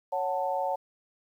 sine chord, F# minor, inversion second, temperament equal with one note detuned, 554.4 / 740 / 886.6 Hz, C#5 / F#5 / A5, 0 / 0 / +13 cents, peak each -31 dBFS, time 0.12-0.76 s, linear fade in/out 10 ms, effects 10-bit

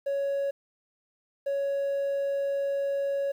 triangle tone pair in turn, 557 / 557 Hz, C#5 / C#5, +8 / +8 cents, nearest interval unison, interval 0 cents, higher neither, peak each -23 dBFS, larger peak neither, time 0.06-0.51 / 1.46-3.32 s, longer second, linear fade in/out 10 ms, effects tanh soft clip ceiling -20 dBFS + 10-bit

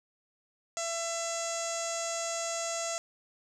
sawtooth tone with low-pass filter, 670 Hz, E5, 28 cents sharp, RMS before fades -34 dBFS, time 0.77-2.98 s, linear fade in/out 0 ms, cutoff 7000 Hz, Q 8.9, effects none

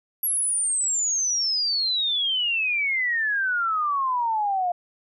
sine exponential sweep, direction down, 11530 to 697 Hz, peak -21 dBFS, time 0.23-4.72 s, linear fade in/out 5 ms, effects none

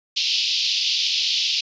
white band-pass noise, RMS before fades -22 dBFS, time 0.16-1.61 s, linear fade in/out 10 ms, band 2700 to 5200 Hz, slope 48 dB/octave, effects resampled to 16000 Hz

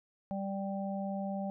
harmonic tone, 196 Hz, G3, in tune, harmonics 1 / 3 / 4, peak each -35 / -40 / -41 dBFS, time 0.31-1.5 s, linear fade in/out 0 ms, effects none

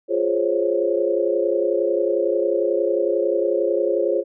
sine chord, Db major seventh, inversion first, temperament equal, 349.2 / 415.3 / 523.3 / 554.4 Hz, F4 / Ab4 / C5 / Db5, 0 / 0 / 0 / 0 cents, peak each -23 dBFS, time 0.08-4.24 s, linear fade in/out 50 ms, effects none

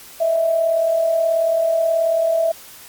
sine tone pair together, 620.8 / 659.3 Hz, D#5 / E5, -4 / 0 cents, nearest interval minor second, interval 104 cents, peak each -25 / -15 dBFS, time 0.2-2.52 s, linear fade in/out 10 ms, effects white hiss -41 dBFS RMS until 2.88 s + Opus 48 kbps

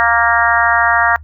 harmonic tone, 233.1 Hz, A#3, in tune, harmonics 3 / 4 / 5 / 6 / 7 / 8, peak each -17 / -17 / -17 / -17 / -17 / -17 dBFS, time 0-1.16 s, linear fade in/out 0 ms, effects noise-tail reverb RT60 0.1 s tail -23 dB re dry + added 76 Hz sine -32 dBFS peak until 1.23 s

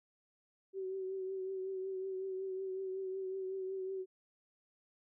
sine tone with vibrato, 380 Hz, F#4, 46 cents sharp, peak -37 dBFS, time 0.73-4.06 s, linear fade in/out 50 ms, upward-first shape triangle, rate 5.4 Hz, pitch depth 36 cents each way, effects none

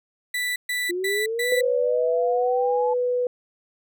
35% pulse tone bursts, 1975.5 Hz, B6, in tune, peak -22 dBFS, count 4, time 0.34-1.61 s, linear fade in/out 5 ms, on 220 ms, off 130 ms
sine linear sweep, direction up, 342.9 to 868 Hz, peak -24 dBFS, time 0.89-2.94 s, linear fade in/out 10 ms
sine tone, 493.9 Hz, B4, in tune, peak -20 dBFS, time 1.52-3.27 s, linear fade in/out 2 ms
effects none

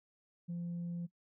sine tone, 172.5 Hz, F3, 21 cents flat, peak -35 dBFS, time 0.48-1.07 s, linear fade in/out 20 ms, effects noise-tail reverb RT60 0.1 s tail -21 dB re dry + tanh soft clip ceiling -35 dBFS

